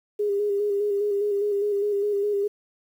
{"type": "tone with vibrato", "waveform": "sine", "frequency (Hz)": 408, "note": "G#4", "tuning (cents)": -31, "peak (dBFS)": -21, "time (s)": [0.19, 2.48], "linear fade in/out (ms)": 10, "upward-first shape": "square", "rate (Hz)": 4.9, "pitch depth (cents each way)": 30, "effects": ["9-bit"]}